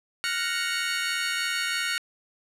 25% pulse chord, Gb major seventh, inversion third, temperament equal, 1396.9 / 1480 / 1864.7 / 2217 Hz, F6 / Gb6 / Bb6 / Db7, 0 / 0 / 0 / 0 cents, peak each -28 dBFS, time 0.24-1.98 s, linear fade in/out 0 ms, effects low-pass 11000 Hz 12 dB/octave

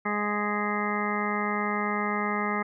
harmonic tone, 207.7 Hz, G#3, in tune, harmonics 1 / 2 / 3 / 4 / 5 / 6 / 8 / 9 / 10, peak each -31 / -34 / -39 / -34 / -37 / -31 / -39 / -38 / -34 dBFS, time 0.05-2.63 s, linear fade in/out 10 ms, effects none

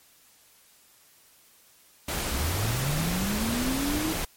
pink noise, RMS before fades -30 dBFS, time 2.08-4.25 s, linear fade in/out 5 ms
sine linear sweep, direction up, 58.27 to 322.9 Hz, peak -27 dBFS, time 2.31-4.13 s, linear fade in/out 5 ms
effects white hiss -58 dBFS RMS until 4.36 s + MP3 64 kbps

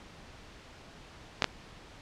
clicks, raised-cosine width 0.2 ms, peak -6 dBFS, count 2, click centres 1.422 / 1.443 s, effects pink hiss -51 dBFS RMS until 2.01 s + low-pass 5000 Hz 12 dB/octave

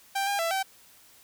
sawtooth tone with pitch steps, 787 / 805 / 666 / 771 Hz, G5 / G5 / E5 / G5, +7 / +46 / +18 / -29 cents, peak -22 dBFS, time 0.15-0.63 s, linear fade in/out 10 ms, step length 120 ms, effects white hiss -56 dBFS RMS until 1.23 s

